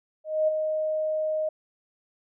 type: tone with ADSR envelope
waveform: sine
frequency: 622.3 Hz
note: D#5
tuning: in tune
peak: -18 dBFS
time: 0.24-1.49 s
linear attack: 240 ms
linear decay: 12 ms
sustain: -6 dB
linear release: 5 ms
effects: none